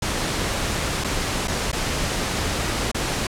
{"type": "noise with dropouts", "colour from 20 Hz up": "pink", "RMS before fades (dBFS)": -24, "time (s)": [0.02, 3.27], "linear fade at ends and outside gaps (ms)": 5, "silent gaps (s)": [[1.04, 1.044], [1.475, 1.48], [1.717, 1.728], [2.916, 2.945]], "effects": ["low-pass 9000 Hz 12 dB/octave"]}